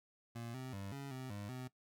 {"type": "tone with pitch steps", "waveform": "25% pulse", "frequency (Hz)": [117, 129.7, 98.5, 139, 129.8, 102.1, 127.7], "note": ["A#2", "C3", "G2", "C#3", "C3", "G#2", "C3"], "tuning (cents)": [7, -15, 9, 5, -13, -29, -42], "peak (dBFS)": -40, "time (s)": [0.35, 1.68], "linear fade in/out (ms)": 10, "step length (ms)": 190, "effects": ["noise-tail reverb RT60 0.1 s tail -18 dB re dry"]}